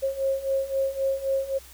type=beating tone pair; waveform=sine; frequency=538 / 541.8 Hz; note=C5 / C#5; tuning=+48 / -40 cents; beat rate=3.8 Hz; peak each=-28 / -25 dBFS; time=0.02-1.59 s; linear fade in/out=20 ms; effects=added 63 Hz sine -50 dBFS peak until 1.73 s + white hiss -49 dBFS RMS until 1.73 s